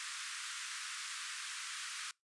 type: band-pass noise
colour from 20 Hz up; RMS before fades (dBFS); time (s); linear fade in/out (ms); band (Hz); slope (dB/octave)
pink; -44; 0-2.11; 0; 1200 to 10000; 48
effects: noise-tail reverb RT60 0.2 s tail -25 dB re dry + resampled to 24000 Hz